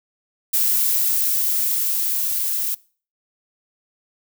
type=noise with level ramp; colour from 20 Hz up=violet; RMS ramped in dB=-18 to -23 dBFS; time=0.53-2.75 s; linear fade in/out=10 ms; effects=noise-tail reverb RT60 0.4 s tail -22 dB re dry